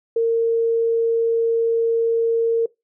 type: tone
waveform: sine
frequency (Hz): 458.8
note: A#4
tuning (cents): -28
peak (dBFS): -15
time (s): 0.16-2.66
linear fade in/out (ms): 5
effects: noise-tail reverb RT60 0.2 s tail -22 dB re dry